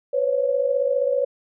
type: tone cluster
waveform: sine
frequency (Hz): 503 / 539 / 558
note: B4 / C#5 / C#5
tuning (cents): +32 / -49 / +11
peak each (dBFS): -22 / -29 / -21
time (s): 0.13-1.25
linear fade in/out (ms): 10
effects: none